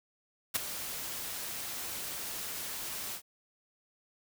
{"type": "noise with ADSR envelope", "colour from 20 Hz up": "white", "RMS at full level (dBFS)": -27, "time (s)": [0.54, 3.22], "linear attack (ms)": 19, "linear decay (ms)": 13, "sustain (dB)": -12, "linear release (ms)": 80, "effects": []}